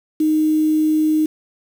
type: tone with quantisation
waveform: sine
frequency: 310 Hz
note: D#4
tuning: 6 cents flat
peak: -13 dBFS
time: 0.2-1.26 s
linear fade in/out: 5 ms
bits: 6
effects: none